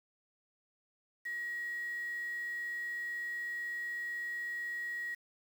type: tone with quantisation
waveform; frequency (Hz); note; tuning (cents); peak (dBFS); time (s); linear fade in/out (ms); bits
sine; 1902; A#6; +34; -36; 1.25-5.15; 10; 9
effects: none